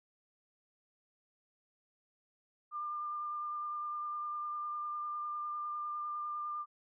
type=tone with vibrato; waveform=sine; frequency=1198 Hz; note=D6; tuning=34 cents sharp; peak=-36 dBFS; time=2.71-6.66 s; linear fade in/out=50 ms; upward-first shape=sine; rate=9.9 Hz; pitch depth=12 cents each way; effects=none